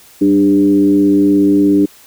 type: tone with frequency modulation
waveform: sine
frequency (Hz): 297.2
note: D4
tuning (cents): +21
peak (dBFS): -7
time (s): 0.21-1.86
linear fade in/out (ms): 10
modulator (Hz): 103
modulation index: 0.68
effects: white hiss -43 dBFS RMS until 2.06 s